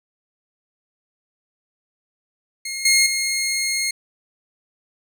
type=tone with level steps; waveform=15% pulse; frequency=2148 Hz; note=C7; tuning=45 cents sharp; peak=-20 / -7 / -14 dBFS; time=2.65-3.91 s; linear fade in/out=5 ms; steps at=2.85 / 3.06 s; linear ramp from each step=5 ms; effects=none